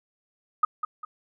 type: tone with echo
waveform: sine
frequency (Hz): 1244.5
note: D#6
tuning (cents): 0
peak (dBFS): -15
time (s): 0.63-0.65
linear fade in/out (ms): 5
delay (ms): 200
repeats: 2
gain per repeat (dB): -9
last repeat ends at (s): 1.05
effects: none